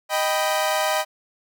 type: chord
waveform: sawtooth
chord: Eb augmented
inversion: none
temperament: equal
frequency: 622.3 / 784 / 987.8 Hz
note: Eb5 / G5 / B5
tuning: 0 / 0 / 0 cents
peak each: -19 / -21 / -23 dBFS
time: 0.09-1.05 s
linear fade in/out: 50 ms
effects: none